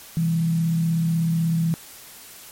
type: tone with frequency modulation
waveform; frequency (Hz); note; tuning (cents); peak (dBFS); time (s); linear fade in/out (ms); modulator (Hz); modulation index
sine; 164.81; E3; 0; -18; 0.17-1.74; 0; 36.2; 0.31
effects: white hiss -43 dBFS RMS until 2.51 s + MP3 64 kbps